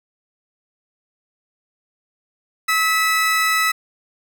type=tone pair together; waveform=35% pulse; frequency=1288 / 1972.4 Hz; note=E6 / B6; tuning=-41 / -3 cents; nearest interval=perfect fifth; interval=738 cents; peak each=-17 dBFS; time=2.68-3.72 s; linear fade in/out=10 ms; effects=none